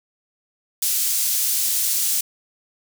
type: high-pass noise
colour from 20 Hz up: pink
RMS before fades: -21 dBFS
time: 0.82-2.21 s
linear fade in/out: 5 ms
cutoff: 6900 Hz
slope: 12 dB/octave
effects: none